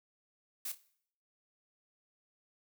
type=noise with echo; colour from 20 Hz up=blue; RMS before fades=-39 dBFS; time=0.65-0.72 s; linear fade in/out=5 ms; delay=29 ms; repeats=2; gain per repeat=-12 dB; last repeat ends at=0.778 s; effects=noise-tail reverb RT60 0.6 s tail -18 dB re dry